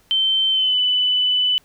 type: tone with pitch glide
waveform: sine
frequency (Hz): 3100 to 2993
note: G7 to F#7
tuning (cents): -20 to +19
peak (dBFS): -15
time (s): 0.11-1.58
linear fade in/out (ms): 0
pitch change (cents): -61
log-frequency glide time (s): 0.5-0.78
effects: pink hiss -57 dBFS RMS until 1.64 s